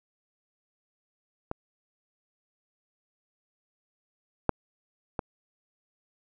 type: clicks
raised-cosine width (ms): 1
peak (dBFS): -17 / -7 / -15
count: 3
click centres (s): 1.514 / 4.493 / 5.192
effects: none